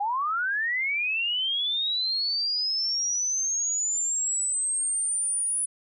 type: linear sweep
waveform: sine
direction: up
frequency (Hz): 784 to 9900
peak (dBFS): -24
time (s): 0-5.66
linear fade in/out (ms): 10
effects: none